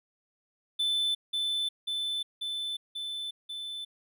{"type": "tone with echo", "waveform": "triangle", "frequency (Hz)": 3520, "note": "A7", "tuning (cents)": 0, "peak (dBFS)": -24, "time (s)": [0.79, 1.15], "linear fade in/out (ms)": 10, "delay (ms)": 540, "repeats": 5, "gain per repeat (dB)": -2, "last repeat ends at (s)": 3.85, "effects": []}